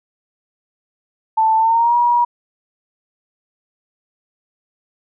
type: tone with pitch glide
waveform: sine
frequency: 884 to 958.5 Hz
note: A5 to A#5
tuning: +8 to +48 cents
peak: -11 dBFS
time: 1.37-2.25 s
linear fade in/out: 10 ms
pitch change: +140 cents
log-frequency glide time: 1.57-1.96 s
effects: none